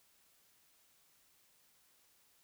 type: silence
effects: white hiss -70 dBFS RMS until 2.43 s